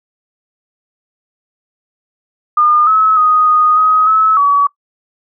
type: tone with pitch steps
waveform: sine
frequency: 1214 / 1290 / 1246 / 1239 / 1261 / 1296 / 1137 Hz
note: D#6 / E6 / D#6 / D#6 / D#6 / E6 / C#6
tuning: -43 / -38 / +2 / -8 / +23 / -30 / +44 cents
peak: -7 dBFS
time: 2.57-4.67 s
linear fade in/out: 5 ms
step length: 300 ms
effects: noise-tail reverb RT60 0.1 s tail -22 dB re dry